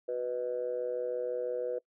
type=tone with amplitude modulation; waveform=sine; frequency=494.5 Hz; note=B4; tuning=2 cents sharp; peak=-26 dBFS; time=0.08-1.79 s; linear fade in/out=10 ms; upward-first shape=sine; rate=126 Hz; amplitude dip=90%; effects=noise-tail reverb RT60 0.1 s tail -24 dB re dry + tanh soft clip ceiling -23 dBFS